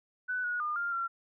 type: tone with pitch steps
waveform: sine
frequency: 1496 / 1454 / 1211 / 1399 / 1368 Hz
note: F#6 / F#6 / D#6 / F6 / F6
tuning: +19 / -31 / -47 / +3 / -36 cents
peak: -30 dBFS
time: 0.28-1.08 s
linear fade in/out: 20 ms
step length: 160 ms
effects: none